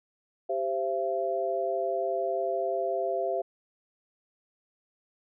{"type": "chord", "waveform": "sine", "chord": "C major", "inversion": "second", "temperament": "equal with one note detuned", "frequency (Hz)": [392, 523.3, 675.8], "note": ["G4", "C5", "E5"], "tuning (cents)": [0, 0, 43], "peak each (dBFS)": [-32, -32, -29], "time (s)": [0.49, 3.42], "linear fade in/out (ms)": 10, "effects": []}